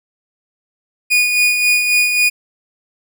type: tone with tremolo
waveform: 40% pulse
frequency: 2459 Hz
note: D#7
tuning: 21 cents flat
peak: -9 dBFS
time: 1.1-2.3 s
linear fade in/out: 20 ms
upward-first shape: sine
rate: 3.7 Hz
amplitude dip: 45%
effects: none